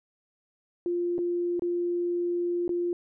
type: tone with dropouts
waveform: sine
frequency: 349.2 Hz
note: F4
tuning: in tune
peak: -25 dBFS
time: 0.86-2.93 s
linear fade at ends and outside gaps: 1 ms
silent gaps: 1.181-1.188 / 1.595-1.621 / 2.679-2.692 s
effects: none